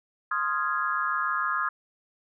sine chord, F minor seventh, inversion second, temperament equal with one note detuned, 1046.5 / 1244.5 / 1391.3 / 1661.2 Hz, C6 / Eb6 / F6 / Ab6, 0 / 0 / -7 / 0 cents, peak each -32 / -28 / -31 / -31 dBFS, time 0.31-1.69 s, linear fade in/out 5 ms, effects none

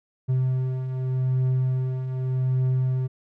triangle beating tone pair, 128.5 / 129.34 Hz, C3 / C3, -31 / -20 cents, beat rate 0.84 Hz, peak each -28 / -20 dBFS, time 0.28-3.08 s, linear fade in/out 20 ms, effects none

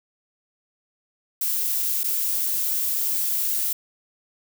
violet noise with dropouts, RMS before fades -24 dBFS, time 1.41-3.73 s, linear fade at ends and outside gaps 5 ms, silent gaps 2.034-2.041 s, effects none

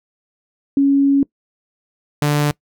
sine / sawtooth tone pair in turn, 277.9 / 147.21 Hz, C#4 / D3, +4 / +4 cents, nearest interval major seventh, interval 1100 cents, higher first, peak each -10 dBFS, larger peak neither, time 0.77-1.23 / 2.22-2.51 s, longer first, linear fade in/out 2 ms, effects noise-tail reverb RT60 0.1 s tail -22 dB re dry

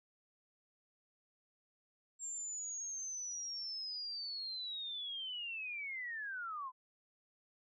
sine linear sweep, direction down, 7459 to 996 Hz, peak -40 dBFS, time 2.19-6.72 s, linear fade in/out 50 ms, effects none

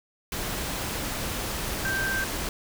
sine tone in noise, 1568 Hz, G6, in tune, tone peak -26 dBFS, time 1.85-2.24 s, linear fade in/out 2 ms, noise pink, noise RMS -31 dBFS, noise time 0.32-2.49 s, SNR +2 dB, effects none

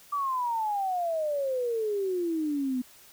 sine exponential sweep, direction down, 1172 to 246.9 Hz, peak -26 dBFS, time 0.12-2.82 s, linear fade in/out 10 ms, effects white hiss -54 dBFS RMS until 3.12 s

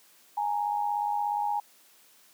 sine tone pair together, 830.6 / 927.5 Hz, G#5 / A#5, 0 / -9 cents, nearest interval major second, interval 191 cents, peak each -27 / -32 dBFS, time 0.37-1.6 s, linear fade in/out 5 ms, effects white hiss -59 dBFS RMS until 2.33 s + high-pass 200 Hz 12 dB/octave

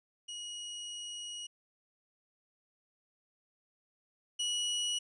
sawtooth tone pair in turn, 2900 / 2925 Hz, F#7 / F#7, -35 / -21 cents, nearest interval unison, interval 14 cents, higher second, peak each -37 / -28 dBFS, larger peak second, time 0.28-1.47 / 4.39-4.99 s, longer first, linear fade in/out 10 ms, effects resampled to 22050 Hz

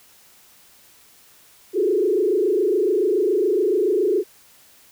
sine tone with frequency modulation, 392.1 Hz, G4, in tune, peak -16 dBFS, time 1.73-4.24 s, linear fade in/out 50 ms, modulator 27.1 Hz, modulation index 1.8, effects white hiss -52 dBFS RMS until 4.91 s

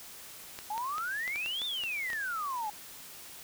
clicks, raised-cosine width 0.2 ms, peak -23 dBFS, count 10, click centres 0.589 / 0.779 / 0.982 / 1.278 / 1.359 / 1.461 / 1.618 / 1.837 / 2.102 / 2.132 s
sine exponential two-way sweep, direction up then down, 818 to 3652 to 818 Hz, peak -32 dBFS, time 0.7-2.7 s, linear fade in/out 5 ms, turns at 1.65 s
effects white hiss -48 dBFS RMS until 3.43 s

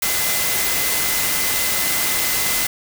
sine tone in noise, 2039 Hz, C7, 45 cents flat, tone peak -28 dBFS, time 0.02-2.67 s, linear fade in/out 5 ms, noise white, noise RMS -20 dBFS, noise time 0.02-2.67 s, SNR -11 dB, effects none

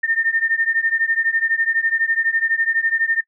sine beating tone pair, 1811 / 1823 Hz, A6 / A#6, +49 / -39 cents, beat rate 12 Hz, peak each -19 / -20 dBFS, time 0.03-3.21 s, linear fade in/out 10 ms, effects noise-tail reverb RT60 0.1 s tail -21 dB re dry

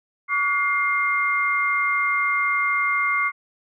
sine tone cluster, 1139 / 1436 / 2112 Hz, C#6 / F6 / C7, +47 / +48 / +16 cents, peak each -23 / -28 / -21 dBFS, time 0.28-3.32 s, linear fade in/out 50 ms, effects none

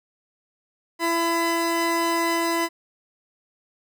30% pulse tone pair together, 335.4 / 1005 Hz, E4 / B5, +30 / +30 cents, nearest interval octave + perfect fifth, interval 1900 cents, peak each -21 dBFS, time 0.99-2.69 s, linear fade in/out 50 ms, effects none

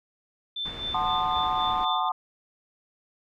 sine tone with tremolo, 3542 Hz, A7, 11 cents sharp, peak -28 dBFS, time 0.56-2.09 s, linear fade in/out 5 ms, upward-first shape sine, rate 3.9 Hz, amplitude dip 75%
pink low-pass noise, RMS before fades -40 dBFS, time 0.65-1.85 s, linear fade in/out 5 ms, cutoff 2500 Hz, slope 12 dB/octave
sine chord, F# diminished seventh, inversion none, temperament equal with one note detuned, 740 / 880 / 1046.5 / 1220.3 Hz, F#5 / A5 / C6 / Eb6, 0 / 0 / 0 / -34 cents, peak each -29 dBFS, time 0.94-2.12 s, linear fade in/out 5 ms
effects none

